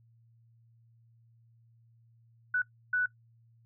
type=tone bursts at uneven times; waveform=sine; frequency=1485 Hz; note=F#6; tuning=6 cents sharp; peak=-25 dBFS; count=2; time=2.54-2.62 / 2.93-3.06 s; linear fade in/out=5 ms; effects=noise-tail reverb RT60 0.1 s tail -19 dB re dry + added 115 Hz sine -60 dBFS peak until 3.65 s